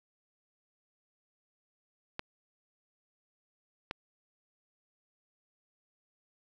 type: clicks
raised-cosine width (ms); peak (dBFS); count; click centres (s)
0.3; -19; 2; 2.194 / 3.911
effects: none